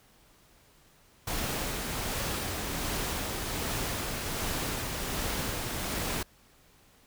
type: noise with tremolo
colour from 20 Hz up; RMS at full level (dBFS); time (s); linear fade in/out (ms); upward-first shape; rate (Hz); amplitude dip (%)
pink; -32; 1.27-6.23; 5; sine; 1.3; 25
effects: pink hiss -61 dBFS RMS until 7.06 s